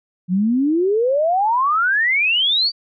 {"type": "exponential sweep", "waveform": "sine", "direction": "up", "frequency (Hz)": [173.2, 4699], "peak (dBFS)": -14, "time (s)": [0.28, 2.72], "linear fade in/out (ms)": 50, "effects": []}